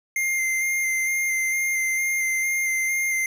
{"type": "tone with vibrato", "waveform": "square", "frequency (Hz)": 2100, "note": "C7", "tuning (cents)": 6, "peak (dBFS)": -22, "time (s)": [0.16, 3.26], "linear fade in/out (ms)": 2, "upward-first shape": "square", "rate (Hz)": 2.2, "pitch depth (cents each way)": 12, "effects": []}